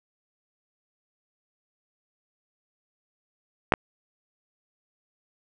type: clicks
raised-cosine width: 0.5 ms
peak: -4 dBFS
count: 2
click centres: 3.722 / 3.738 s
effects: none